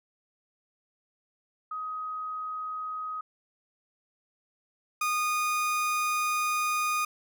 sine / 30% pulse tone pair in turn, 1258 / 1230 Hz, D#6 / D#6, +19 / -20 cents, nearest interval unison, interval 39 cents, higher first, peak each -32 / -23 dBFS, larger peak second, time 1.71-3.21 / 5.01-7.05 s, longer second, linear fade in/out 5 ms, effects none

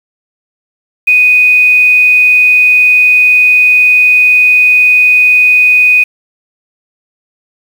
sine tone with quantisation, 2489 Hz, D#7, in tune, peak -3 dBFS, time 1.07-6.04 s, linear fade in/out 10 ms, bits 5, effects none

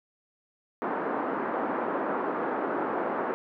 pink band-pass noise, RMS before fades -30 dBFS, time 0.82-3.34 s, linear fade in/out 0 ms, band 260 to 1400 Hz, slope 24 dB/octave, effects none

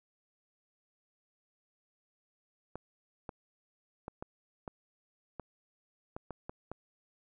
clicks, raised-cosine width 1 ms, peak -26 dBFS, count 10, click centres 2.756 / 3.292 / 4.081 / 4.225 / 4.678 / 5.397 / 6.165 / 6.307 / 6.495 / 6.716 s, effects none

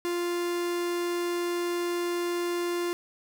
45% pulse tone, 348.8 Hz, F4, 2 cents flat, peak -27 dBFS, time 0.05-2.93 s, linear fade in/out 0 ms, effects none

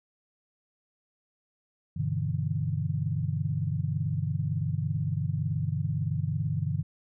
sine chord, E minor seventh, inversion first, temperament equal, 98 / 123.47 / 146.83 / 164.81 Hz, G2 / B2 / D3 / E3, 0 / 0 / 0 / 0 cents, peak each -32 / -33 / -30 / -34 dBFS, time 1.96-6.83 s, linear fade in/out 10 ms, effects none

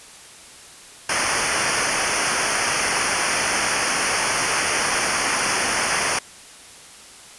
pink noise with comb filter, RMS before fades -21 dBFS, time 1.09-6.19 s, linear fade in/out 5 ms, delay 0.26 ms, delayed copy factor -0.95, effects white hiss -43 dBFS RMS until 7.38 s + resampled to 24000 Hz

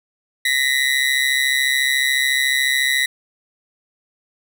30% pulse ring-modulated tone, 1940 Hz, B6, 31 cents flat, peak -10 dBFS, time 0.45-3.06 s, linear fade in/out 5 ms, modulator 67 Hz, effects none

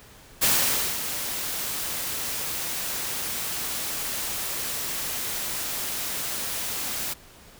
white noise with ADSR envelope, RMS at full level -20 dBFS, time 0.41-7.14 s, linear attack 20 ms, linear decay 540 ms, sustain -10 dB, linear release 14 ms, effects pink hiss -50 dBFS RMS until 7.59 s

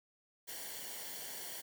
white noise with comb filter, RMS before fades -45 dBFS, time 0.47-1.62 s, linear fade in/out 20 ms, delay 0.79 ms, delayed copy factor -0.65, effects none

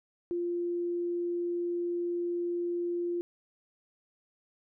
sine tone, 347.8 Hz, F4, 7 cents flat, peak -29 dBFS, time 0.31-3.21 s, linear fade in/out 0 ms, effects none

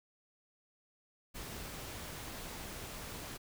pink noise, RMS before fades -45 dBFS, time 1.34-3.38 s, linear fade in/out 20 ms, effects none

